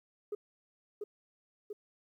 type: tone with echo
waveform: sine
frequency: 415.3 Hz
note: G#4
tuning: in tune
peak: -32 dBFS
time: 0.32-0.35 s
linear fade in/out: 5 ms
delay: 690 ms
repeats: 2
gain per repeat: -3 dB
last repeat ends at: 1.73 s
effects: tanh soft clip ceiling -32 dBFS + 12-bit